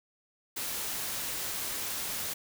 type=noise; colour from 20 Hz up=white; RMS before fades=-35 dBFS; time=0.56-2.34 s; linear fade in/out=10 ms; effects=none